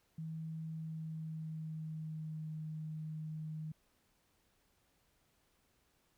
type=tone with pitch glide; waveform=sine; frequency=160.1 to 156.08 Hz; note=D#3 to D#3; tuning=+50 to +6 cents; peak=-40 dBFS; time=0.18-3.72 s; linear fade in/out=5 ms; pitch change=-44 cents; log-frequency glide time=0.62-2.51 s; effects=pink hiss -75 dBFS RMS until 6.17 s

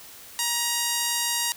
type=tone with band-pass filter; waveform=sawtooth; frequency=946 Hz; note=A#5; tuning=25 cents sharp; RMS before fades=-26 dBFS; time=0.39-1.52 s; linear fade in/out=0 ms; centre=8400 Hz; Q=0.8; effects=white hiss -45 dBFS RMS until 1.56 s

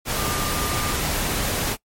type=tone in noise; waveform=sine; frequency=1200 Hz; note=D6; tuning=37 cents sharp; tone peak=-30 dBFS; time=0.14-0.97 s; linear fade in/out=50 ms; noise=pink; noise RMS=-24 dBFS; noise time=0.05-1.77 s; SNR=-9 dB; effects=noise-tail reverb RT60 0.1 s tail -22 dB re dry + MP3 64 kbps

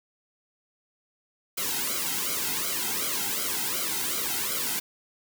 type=noise with flanger; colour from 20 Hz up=white; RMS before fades=-29 dBFS; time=1.57-4.8 s; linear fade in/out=10 ms; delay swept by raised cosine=1.1 to 1.76 ms; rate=2.7 Hz; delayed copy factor=-1; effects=none

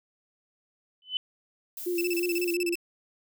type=tone with exponential growth; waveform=sine; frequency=3017 Hz; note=F#7; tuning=33 cents sharp; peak=-22 dBFS; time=1.02-1.17 s; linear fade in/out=1 ms; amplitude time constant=31 ms
type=noise with tremolo; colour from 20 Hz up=violet; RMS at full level=-38 dBFS; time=1.77-2.54 s; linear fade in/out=2 ms; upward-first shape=square; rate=5.5 Hz; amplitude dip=35%
type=tone with vibrato; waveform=sine; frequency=349.2 Hz; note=F4; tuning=in tune; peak=-26 dBFS; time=1.86-2.75 s; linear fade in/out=10 ms; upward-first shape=sine; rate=5.7 Hz; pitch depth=36 cents each way
type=tone bursts; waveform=sawtooth; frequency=2637 Hz; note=E7; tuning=in tune; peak=-26 dBFS; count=13; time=1.98-2.755 s; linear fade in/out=2 ms; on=31 ms; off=31 ms
effects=none

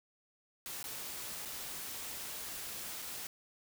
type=noise with dropouts; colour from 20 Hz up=white; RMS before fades=-43 dBFS; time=0.66-3.27 s; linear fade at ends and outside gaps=0 ms; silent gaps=0.828-0.841 / 1.451-1.456 / 3.019-3.023 s; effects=none

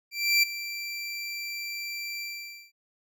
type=tone with ADSR envelope; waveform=25% pulse; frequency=2349 Hz; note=D7; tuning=in tune; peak=-14 dBFS; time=0.11-2.72 s; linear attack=320 ms; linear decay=9 ms; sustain=-15 dB; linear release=510 ms; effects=none

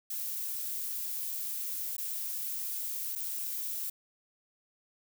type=noise with dropouts; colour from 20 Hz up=violet; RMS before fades=-36 dBFS; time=0.1-3.9 s; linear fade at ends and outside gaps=5 ms; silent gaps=1.967-1.981 / 3.153-3.158 s; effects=none

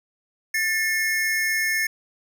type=tone pair together; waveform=square; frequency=1776 / 2160 Hz; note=A6 / C#7; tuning=+16 / -45 cents; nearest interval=minor third; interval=339 cents; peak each=-24 / -25 dBFS; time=0.54-1.87 s; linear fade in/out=5 ms; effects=none

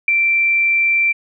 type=tone with ADSR envelope; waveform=sine; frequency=2349 Hz; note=D7; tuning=in tune; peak=-8 dBFS; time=0.08-1.13 s; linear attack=3 ms; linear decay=11 ms; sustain=-4 dB; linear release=18 ms; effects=none

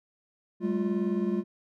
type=tone cluster; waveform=triangle; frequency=194.9 / 213.9 / 350.9 Hz; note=G3 / A3 / F4; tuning=-10 / -49 / +8 cents; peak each=-28 dBFS; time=0.6-1.44 s; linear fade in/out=50 ms; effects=none

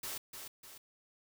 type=noise with echo; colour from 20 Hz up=white; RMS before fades=-41 dBFS; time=0.03-0.18 s; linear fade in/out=5 ms; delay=300 ms; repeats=2; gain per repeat=-6 dB; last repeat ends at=0.78 s; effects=none

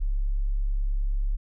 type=tone; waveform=sine; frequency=34.65 Hz; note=C#1; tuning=in tune; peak=-22 dBFS; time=0-1.37 s; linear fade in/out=20 ms; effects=none

